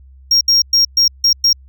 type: tone bursts at uneven times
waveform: triangle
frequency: 5580 Hz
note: F8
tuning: 2 cents flat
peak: -7 dBFS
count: 6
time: 0.31-0.41 / 0.48-0.62 / 0.73-0.85 / 0.97-1.08 / 1.24-1.33 / 1.44-1.53 s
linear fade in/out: 5 ms
effects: added 66 Hz sine -39 dBFS peak until 1.68 s